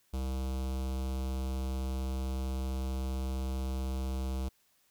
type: tone with notch filter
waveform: square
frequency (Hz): 65.4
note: C2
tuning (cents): 0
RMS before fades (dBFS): -34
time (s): 0.13-4.49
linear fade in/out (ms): 10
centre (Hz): 1800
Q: 1.1
effects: white hiss -70 dBFS RMS until 4.9 s